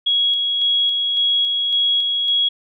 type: tone with tremolo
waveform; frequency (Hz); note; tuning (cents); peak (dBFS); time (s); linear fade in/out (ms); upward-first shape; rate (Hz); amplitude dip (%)
sine; 3322; G#7; 0; -14; 0.06-2.49; 10; square; 1.8; 30
effects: none